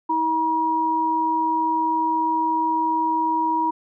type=tone pair together; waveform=sine; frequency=320.8 / 957 Hz; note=E4 / A#5; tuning=-47 / +45 cents; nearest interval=octave + perfect fifth; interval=1892 cents; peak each=-26 / -19 dBFS; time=0.09-3.71 s; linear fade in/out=10 ms; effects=none